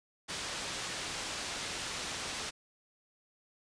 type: low-pass noise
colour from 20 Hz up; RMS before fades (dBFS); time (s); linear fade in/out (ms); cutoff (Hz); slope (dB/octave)
white; -39; 0.28-2.51; 20; 5800; 12
effects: resampled to 22050 Hz